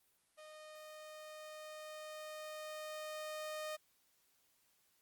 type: tone with level ramp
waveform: sawtooth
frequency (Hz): 616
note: D#5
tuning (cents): -17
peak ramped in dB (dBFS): -49 to -37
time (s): 0.37-3.77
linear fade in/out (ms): 20
effects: white hiss -75 dBFS RMS until 5.01 s + Opus 32 kbps